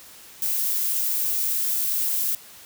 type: noise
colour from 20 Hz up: violet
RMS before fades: -24 dBFS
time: 0.42-2.35 s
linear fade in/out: 2 ms
effects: white hiss -46 dBFS RMS until 2.65 s